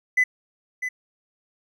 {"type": "tone with echo", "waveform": "triangle", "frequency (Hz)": 2008, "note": "B6", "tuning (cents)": 28, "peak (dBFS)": -12, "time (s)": [0.17, 0.24], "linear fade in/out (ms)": 10, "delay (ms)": 650, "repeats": 1, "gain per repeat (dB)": -11, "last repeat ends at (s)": 0.89, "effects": ["tanh soft clip ceiling -12 dBFS"]}